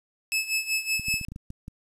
sawtooth tone with tremolo, 2601 Hz, E7, 24 cents flat, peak -19 dBFS, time 0.32-1.25 s, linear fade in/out 0 ms, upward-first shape sine, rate 5.3 Hz, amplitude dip 80%
clicks, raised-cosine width 5 ms, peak -25 dBFS, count 9, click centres 0.996 / 1.084 / 1.141 / 1.213 / 1.285 / 1.32 / 1.361 / 1.504 / 1.681 s
effects resampled to 32000 Hz + 9-bit

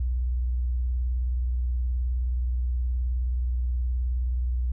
sine tone with vibrato, 61.4 Hz, B1, 9 cents flat, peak -23 dBFS, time 0-4.72 s, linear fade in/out 5 ms, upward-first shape square, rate 19 Hz, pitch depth 73 cents each way, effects none

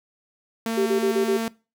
sawtooth tone, 226.7 Hz, A#3, 48 cents flat, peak -20 dBFS, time 0.66-1.48 s, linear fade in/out 2 ms
sine tone bursts, 392 Hz, G4, in tune, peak -19 dBFS, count 5, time 0.77-1.373 s, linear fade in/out 10 ms, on 95 ms, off 32 ms
effects noise-tail reverb RT60 0.3 s tail -21 dB re dry

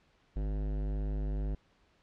sine tone with hard clipping, 51 Hz, G#1, 31 cents flat, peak -33 dBFS, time 0.36-1.55 s, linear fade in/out 5 ms, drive 17 dB, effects pink hiss -68 dBFS RMS until 2.02 s + low-pass 4000 Hz 12 dB/octave

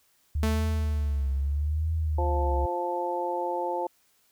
sine tone with vibrato, 73.8 Hz, D2, 9 cents sharp, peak -24 dBFS, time 0.35-2.66 s, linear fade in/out 5 ms, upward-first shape triangle, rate 0.79 Hz, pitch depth 170 cents each way
sawtooth tone with exponential decay, 220 Hz, A3, in tune, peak -21 dBFS, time 0.43-1.68 s, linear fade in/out 0 ms, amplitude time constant 270 ms
harmonic tone, 175.5 Hz, F3, 9 cents sharp, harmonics 2 / 3 / 4 / 5, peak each -33 / -32 / -36 / -30 dBFS, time 2.18-3.87 s, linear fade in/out 5 ms
effects white hiss -66 dBFS RMS until 4.31 s

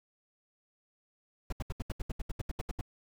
brown noise bursts, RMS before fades -33 dBFS, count 14, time 1.5-2.812 s, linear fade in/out 5 ms, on 25 ms, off 74 ms, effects none

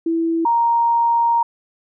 sine tone pair in turn, 330.1 / 933.7 Hz, E4 / A#5, +2 / +3 cents, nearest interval octave + tritone, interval 1801 cents, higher second, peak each -16 / -13 dBFS, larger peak second, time 0.06-0.45 / 0.45-1.43 s, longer second, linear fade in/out 5 ms, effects none

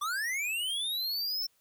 square linear sweep, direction up, 1135 to 5390 Hz, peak -31 dBFS, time 0.01-1.47 s, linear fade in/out 10 ms, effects white hiss -70 dBFS RMS until 1.6 s

